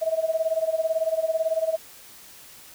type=tone with tremolo; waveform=sine; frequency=645 Hz; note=E5; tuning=38 cents flat; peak=-18 dBFS; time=0.01-1.77 s; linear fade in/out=20 ms; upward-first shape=sine; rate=18 Hz; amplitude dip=85%; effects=white hiss -47 dBFS RMS until 2.74 s